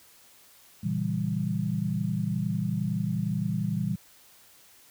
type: chord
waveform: sine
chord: A# diminished seventh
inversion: none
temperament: equal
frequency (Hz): 116.54 / 138.59 / 164.81 / 196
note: A#2 / C#3 / E3 / G3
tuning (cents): 0 / 0 / 0 / 0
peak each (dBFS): -32 / -35 / -30 / -30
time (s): 0.83-3.96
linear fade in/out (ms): 10
effects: white hiss -56 dBFS RMS until 4.9 s